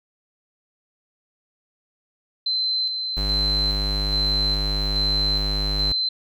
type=tone with tremolo; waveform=sine; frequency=4078 Hz; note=C8; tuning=45 cents flat; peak=-20 dBFS; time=2.46-6.09 s; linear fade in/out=5 ms; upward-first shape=square; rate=1.2 Hz; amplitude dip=40%
type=tone; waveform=square; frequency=50.1 Hz; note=G1; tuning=38 cents sharp; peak=-24 dBFS; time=3.17-5.92 s; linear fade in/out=0 ms
effects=none